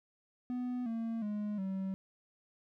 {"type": "tone with pitch steps", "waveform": "triangle", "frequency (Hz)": [248.3, 227.7, 208.8, 191.47], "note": ["B3", "A#3", "G#3", "G3"], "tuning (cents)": [9, -40, 10, -40], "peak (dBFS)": -32, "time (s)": [0.5, 1.94], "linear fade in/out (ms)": 0, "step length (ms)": 360, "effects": []}